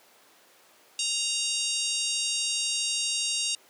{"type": "harmonic tone", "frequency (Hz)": 932.3, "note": "A#5", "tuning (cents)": 0, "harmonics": [3, 4, 5, 6, 7, 8, 9, 10], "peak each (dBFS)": [-32, -33, -34, -35, -35, -36, -37, -37], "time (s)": [0.99, 3.55], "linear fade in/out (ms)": 2, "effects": ["pink hiss -57 dBFS RMS until 3.69 s", "high-pass 400 Hz 12 dB/octave"]}